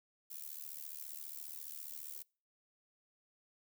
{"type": "noise with amplitude modulation", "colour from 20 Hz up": "violet", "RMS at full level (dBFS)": -43, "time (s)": [0.3, 2.23], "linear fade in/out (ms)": 10, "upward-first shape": "sine", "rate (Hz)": 74.7, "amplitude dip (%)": 95, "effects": ["noise-tail reverb RT60 0.4 s tail -26 dB re dry"]}